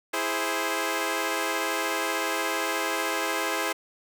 10% pulse chord, E augmented, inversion none, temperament equal, 329.6 / 415.3 / 523.3 Hz, E4 / G#4 / B#4, 0 / 0 / 0 cents, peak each -22 dBFS, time 0.13-3.73 s, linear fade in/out 10 ms, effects none

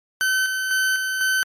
40% pulse tone with tremolo, 1529 Hz, G6, 44 cents flat, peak -17 dBFS, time 0.21-1.43 s, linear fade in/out 0 ms, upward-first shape square, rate 2 Hz, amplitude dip 40%, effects MP3 64 kbps

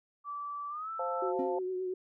sine tone with pitch glide, 1159 to 1323.7 Hz, D6 to E6, -23 to +7 cents, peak -36 dBFS, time 0.24-1.33 s, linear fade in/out 50 ms, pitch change +230 cents, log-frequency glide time 0.69-0.9 s
sine chord, F major, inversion second, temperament equal, 523.3 / 698.5 / 880 Hz, C5 / F5 / A5, 0 / 0 / 0 cents, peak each -35 / -38 / -38 dBFS, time 0.99-1.59 s, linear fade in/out 5 ms
sine tone with vibrato, 370 Hz, F#4, in tune, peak -32 dBFS, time 1.22-1.94 s, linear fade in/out 5 ms, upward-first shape triangle, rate 8.7 Hz, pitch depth 32 cents each way
triangle tone with exponential decay, 268.5 Hz, C4, 45 cents sharp, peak -29 dBFS, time 1.39-1.67 s, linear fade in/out 2 ms, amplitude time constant 60 ms
effects none

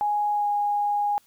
sine tone with pitch glide, 830.6 to 823 Hz, G#5 to G#5, 0 to -16 cents, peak -21 dBFS, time 0.01-1.18 s, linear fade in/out 0 ms, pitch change -16 cents, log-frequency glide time 0.33-0.47 s, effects white hiss -61 dBFS RMS until 1.26 s

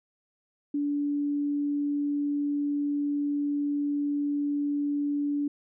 sine tone, 288.9 Hz, D4, 28 cents flat, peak -25 dBFS, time 0.74-5.48 s, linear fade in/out 5 ms, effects none

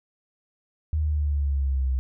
sine exponential sweep, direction down, 78 to 63.8 Hz, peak -21 dBFS, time 0.93-1.99 s, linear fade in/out 0 ms, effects none

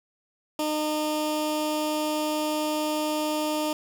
15% pulse tone with notch filter, 305.2 Hz, D#4, 33 cents flat, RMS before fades -27 dBFS, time 0.59-3.73 s, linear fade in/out 2 ms, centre 1500 Hz, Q 1.7, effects none

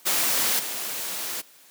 white noise with level steps, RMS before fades -23 / -31 dBFS, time 0.05-1.42 s, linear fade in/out 20 ms, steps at 0.59 s, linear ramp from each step 5 ms, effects white hiss -53 dBFS RMS until 1.7 s + high-pass 200 Hz 12 dB/octave

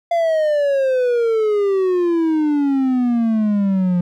triangle exponential sweep, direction down, 690 to 174.61 Hz, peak -12 dBFS, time 0.11-4.01 s, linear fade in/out 5 ms, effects none

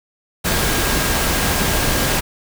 sine tone in noise, 1620 Hz, G#6, 43 cents flat, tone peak -29 dBFS, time 0.44-2.21 s, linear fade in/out 20 ms, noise pink, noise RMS -18 dBFS, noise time 0.44-2.21 s, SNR -14 dB, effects none

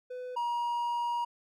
triangle tone pair in turn, 501 / 951.8 Hz, B4 / A#5, +25 / +36 cents, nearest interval major seventh, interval 1111 cents, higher second, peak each -35 / -27 dBFS, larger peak second, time 0.1-0.36 / 0.36-1.25 s, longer second, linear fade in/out 10 ms, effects none

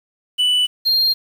triangle tone pair in turn, 2975 / 4207 Hz, F#7 / C8, +9 / +9 cents, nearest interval tritone, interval 600 cents, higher second, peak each -12 dBFS, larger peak neither, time 0.38-0.67 / 0.85-1.14 s, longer neither, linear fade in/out 20 ms, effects 7-bit

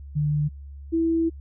sine tone pair in turn, 148.7 / 328.8 Hz, D3 / E4, +22 / -4 cents, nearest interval octave + major second, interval 1374 cents, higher second, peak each -20 / -19 dBFS, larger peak second, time 0.15-0.49 / 0.92-1.3 s, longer second, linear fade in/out 20 ms, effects added 70 Hz sine -37 dBFS peak until 1.4 s

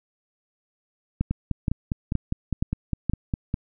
two click trains, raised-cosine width 5 ms, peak -10 / -12 dBFS, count 5 / 12, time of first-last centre 1.21-3.097 / 1.31-3.541 s, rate 2.12 / 4.93 Hz, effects none

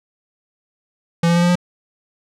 square tone with pitch steps, 168.9 / 170.96 / 173.05 / 175.16 / 177.3 Hz, E3 / F3 / F3 / F3 / F3, +42 / -37 / -16 / +5 / +26 cents, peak -13 dBFS, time 1.23-1.555 s, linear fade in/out 5 ms, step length 65 ms, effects low-pass 8000 Hz 12 dB/octave

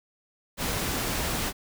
pink noise, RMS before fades -29 dBFS, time 0.57-1.53 s, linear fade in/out 50 ms, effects none

